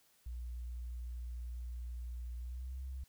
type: tone with pitch glide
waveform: sine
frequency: 60 to 65.43 Hz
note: B1 to C2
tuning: -49 to +1 cents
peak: -40 dBFS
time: 0.26-3.04 s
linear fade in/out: 5 ms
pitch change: +150 cents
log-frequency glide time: 2.4-2.79 s
effects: white hiss -70 dBFS RMS until 3.08 s